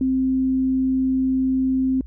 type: tone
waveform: sine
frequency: 261.6 Hz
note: C4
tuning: in tune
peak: -17 dBFS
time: 0.01-2.01 s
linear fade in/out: 2 ms
effects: added 60 Hz sine -35 dBFS peak until 2.06 s